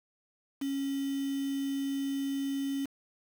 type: tone with quantisation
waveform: sine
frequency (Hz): 275.2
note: C#4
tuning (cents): -12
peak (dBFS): -30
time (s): 0.61-2.86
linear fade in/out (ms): 10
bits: 7
effects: none